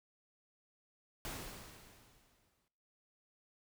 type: noise with exponential decay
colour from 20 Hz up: pink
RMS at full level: -42 dBFS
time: 1.25-2.68 s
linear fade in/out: 0 ms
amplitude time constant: 310 ms
effects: noise-tail reverb RT60 0.7 s tail -17 dB re dry